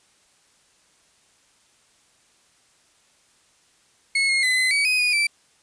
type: tone with pitch steps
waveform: 35% pulse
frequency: 2184 / 2150 / 2021 / 2036 / 2270 / 2505 / 2464 / 2331 Hz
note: C#7 / C7 / B6 / C7 / C#7 / D#7 / D#7 / D7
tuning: -26 / +47 / +39 / -48 / +41 / +11 / -17 / -14 cents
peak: -16 dBFS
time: 4.15-5.27 s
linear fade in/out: 5 ms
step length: 140 ms
effects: white hiss -60 dBFS RMS until 5.62 s + resampled to 22050 Hz